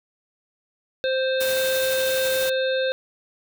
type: harmonic tone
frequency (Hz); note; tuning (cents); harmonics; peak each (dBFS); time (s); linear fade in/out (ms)
523.3; C5; 0; 1 / 3 / 5 / 7 / 8; -21 / -29 / -36 / -31 / -37; 1.04-2.92; 0
type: noise with tremolo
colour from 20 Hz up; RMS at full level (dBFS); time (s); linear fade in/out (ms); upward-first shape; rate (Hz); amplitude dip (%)
white; -29; 1.4-2.5; 10; triangle; 12; 25
effects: none